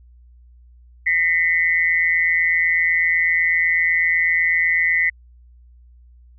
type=tone with amplitude modulation; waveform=sine; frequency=2000 Hz; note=B6; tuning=21 cents sharp; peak=-11 dBFS; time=1.06-5.1 s; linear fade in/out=10 ms; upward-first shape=sine; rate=168 Hz; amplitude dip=85%; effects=added 60 Hz sine -45 dBFS peak until 6.38 s